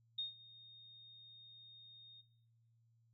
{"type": "tone with ADSR envelope", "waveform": "sine", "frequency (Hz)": 3697, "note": "A#7", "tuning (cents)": -15, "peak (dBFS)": -36, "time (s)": [0.18, 2.22], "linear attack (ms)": 9, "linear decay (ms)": 120, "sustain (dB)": -20, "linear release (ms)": 18, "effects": ["noise-tail reverb RT60 0.8 s tail -18 dB re dry", "added 115 Hz sine -70 dBFS peak until 3.13 s"]}